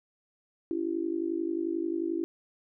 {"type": "tone with amplitude modulation", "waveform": "sine", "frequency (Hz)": 333.5, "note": "E4", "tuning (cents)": 20, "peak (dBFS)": -24, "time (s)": [0.71, 2.24], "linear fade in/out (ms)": 0, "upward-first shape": "sine", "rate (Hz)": 51.3, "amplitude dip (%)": 90, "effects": []}